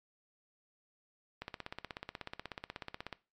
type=click train; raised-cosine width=0.3 ms; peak=-24 dBFS; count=29; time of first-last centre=1.42-3.127 s; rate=16.4 Hz; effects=noise-tail reverb RT60 0.3 s tail -19 dB re dry + MP3 64 kbps

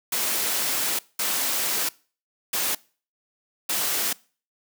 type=noise bursts at uneven times; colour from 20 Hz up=white; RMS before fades=-25 dBFS; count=4; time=0.12-0.99 / 1.19-1.89 / 2.53-2.75 / 3.69-4.13 s; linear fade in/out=5 ms; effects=noise-tail reverb RT60 0.4 s tail -23 dB re dry + high-pass 200 Hz 12 dB/octave

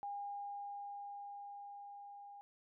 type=tone with level ramp; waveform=sine; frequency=810 Hz; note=G#5; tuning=43 cents flat; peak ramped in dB=-40 to -51 dBFS; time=0.03-2.41 s; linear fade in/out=0 ms; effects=none

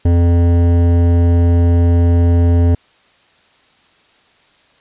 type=tone with hard clipping; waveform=sine; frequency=85.9 Hz; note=F2; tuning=28 cents flat; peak=-10 dBFS; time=0.05-2.75 s; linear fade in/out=5 ms; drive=13 dB; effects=white hiss -52 dBFS RMS until 4.8 s + resampled to 8000 Hz

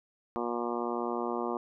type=harmonic tone; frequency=119.3 Hz; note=A#2; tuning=41 cents sharp; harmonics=2 / 3 / 4 / 5 / 6 / 7 / 8 / 9 / 10; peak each=-37 / -35 / -38 / -42 / -39 / -42 / -41 / -40 / -42 dBFS; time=0.36-1.57 s; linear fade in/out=0 ms; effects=none

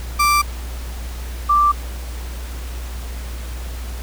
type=tone pair in turn; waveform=35% pulse / sine; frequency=1174.7 / 1174.7 Hz; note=D6 / D6; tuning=0 / 0 cents; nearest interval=unison; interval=0 cents; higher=neither; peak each=-11 dBFS; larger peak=neither; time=0.19-0.42 / 1.49-1.72 s; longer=neither; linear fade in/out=10 ms; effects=added 60 Hz sine -26 dBFS peak until 4.02 s + pink hiss -37 dBFS RMS until 4.02 s

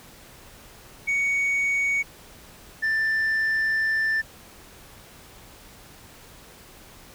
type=tone pair in turn; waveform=sine; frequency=2235 / 1773.9 Hz; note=C#7 / A6; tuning=+14 / +14 cents; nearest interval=major third; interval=400 cents; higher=first; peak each=-18 dBFS; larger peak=neither; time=1.07-2.03 / 2.82-4.22 s; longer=second; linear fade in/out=20 ms; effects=tanh soft clip ceiling -20 dBFS + pink hiss -48 dBFS RMS until 7.14 s

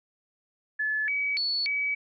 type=tone with pitch steps; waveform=sine; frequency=1725 / 2275 / 4425 / 2279 Hz; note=A6 / C#7 / C#8 / C#7; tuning=-35 / +44 / -4 / +47 cents; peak=-25 dBFS; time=0.79-1.95 s; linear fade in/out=10 ms; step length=290 ms; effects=none

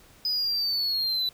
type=linear sweep; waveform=triangle; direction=down; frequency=5010 to 3957 Hz; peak=-23 dBFS; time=0.25-1.29 s; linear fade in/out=2 ms; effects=pink hiss -55 dBFS RMS until 1.33 s

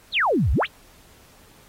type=exponential two-way sweep; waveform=sine; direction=down then up; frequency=4533 to 55 to 4533 Hz; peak=-17 dBFS; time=0.12-0.67 s; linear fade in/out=50 ms; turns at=0.52 s; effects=pink hiss -53 dBFS RMS until 1.68 s + AAC 48 kbps

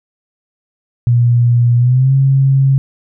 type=tone with pitch glide; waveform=sine; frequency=120 to 135.48 Hz; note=B2 to C#3; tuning=-49 to -39 cents; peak=-7 dBFS; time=1.07-2.78 s; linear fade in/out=0 ms; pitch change=+210 cents; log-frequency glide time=1.77-2.13 s; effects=none

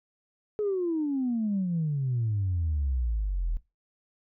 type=exponential sweep; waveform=sine; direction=down; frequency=430 to 38.89 Hz; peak=-24 dBFS; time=0.59-3.57 s; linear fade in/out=0 ms; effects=noise-tail reverb RT60 0.2 s tail -18 dB re dry + tanh soft clip ceiling -21 dBFS

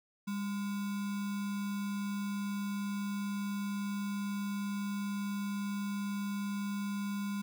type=tone with sample-and-hold; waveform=sine; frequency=201.1 Hz; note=G3; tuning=44 cents sharp; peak=-33 dBFS; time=0.27-7.42 s; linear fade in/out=10 ms; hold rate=1225 Hz; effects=none

